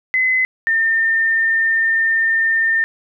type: tone pair in turn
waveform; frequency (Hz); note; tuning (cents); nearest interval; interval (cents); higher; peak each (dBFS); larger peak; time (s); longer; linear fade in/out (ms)
sine; 2034 / 1808.8; C7 / A6; -50 / +47; major second; 203; first; -13; neither; 0.14-0.45 / 0.67-2.84; second; 0
effects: none